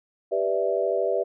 sine chord, E minor seventh, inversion first, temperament equal, 392 / 493.9 / 587.3 / 659.3 Hz, G4 / B4 / D5 / E5, 0 / 0 / 0 / 0 cents, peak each -27 dBFS, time 0.31-1.24 s, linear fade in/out 20 ms, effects none

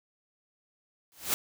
white noise with exponential growth, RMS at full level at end -24 dBFS, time 1.12-1.34 s, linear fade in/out 0 ms, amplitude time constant 46 ms, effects none

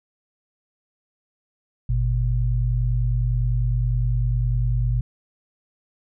sine tone pair together, 50.89 / 120.8 Hz, G#1 / B2, -34 / -38 cents, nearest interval octave + minor third, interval 1496 cents, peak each -21 dBFS, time 1.89-5.01 s, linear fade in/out 5 ms, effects none

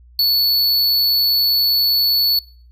square tone, 4435 Hz, C#8, in tune, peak -13 dBFS, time 0.19-2.39 s, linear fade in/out 2 ms, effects noise-tail reverb RT60 0.5 s tail -24 dB re dry + added 60 Hz sine -43 dBFS peak until 2.71 s

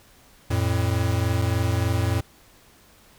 square tone pair together, 88.7 / 112.1 Hz, F2 / A2, +27 / +33 cents, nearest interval major third, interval 406 cents, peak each -24 dBFS, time 0.5-2.21 s, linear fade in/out 10 ms, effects pink hiss -54 dBFS RMS until 3.18 s

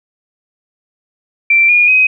sine tone with pitch steps, 2349 / 2433 / 2521 Hz, D7 / D#7 / D#7, 0 / -39 / +22 cents, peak -6 dBFS, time 1.5-2.07 s, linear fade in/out 5 ms, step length 190 ms, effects none

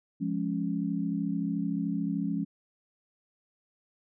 sine chord, Db major, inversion first, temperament equal with one note detuned, 174.11 / 207.7 / 277.2 Hz, F3 / Ab3 / Db4, -5 / 0 / 0 cents, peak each -32 dBFS, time 0.2-2.45 s, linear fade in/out 20 ms, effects none

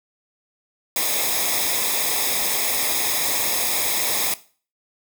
white noise with comb filter, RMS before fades -22 dBFS, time 0.96-4.34 s, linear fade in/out 2 ms, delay 0.68 ms, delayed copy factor -0.7, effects noise-tail reverb RT60 0.4 s tail -17 dB re dry

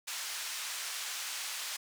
white band-pass noise, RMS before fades -39 dBFS, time 0.07-1.77 s, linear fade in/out 10 ms, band 1100 to 7700 Hz, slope 12 dB/octave, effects none

